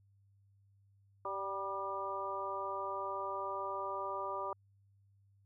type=harmonic tone with a mistuned harmonic; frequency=194.7 Hz; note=G3; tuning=12 cents flat; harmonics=2 / 3 / 4 / 5 / 6; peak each=-45 / -43 / -47 / -41 / -41 dBFS; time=1.25-4.53 s; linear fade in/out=2 ms; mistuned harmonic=6; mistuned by=+40 cents; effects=added 99 Hz sine -65 dBFS peak until 5.45 s